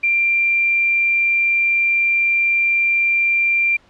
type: tone with quantisation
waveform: sine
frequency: 2372 Hz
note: D7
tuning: 17 cents sharp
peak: -13 dBFS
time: 0.03-3.77 s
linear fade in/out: 10 ms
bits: 7
effects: pink hiss -53 dBFS RMS until 3.89 s + low-pass 4000 Hz 12 dB/octave